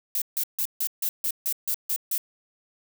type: noise bursts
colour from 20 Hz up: violet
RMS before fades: -26 dBFS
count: 10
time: 0.15-2.18 s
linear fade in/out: 2 ms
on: 68 ms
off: 150 ms
effects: none